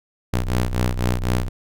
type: ring-modulated tone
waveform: sawtooth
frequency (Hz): 61.2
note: B1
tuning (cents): -15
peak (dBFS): -12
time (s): 0.33-1.49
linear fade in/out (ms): 10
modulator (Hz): 32.6
effects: none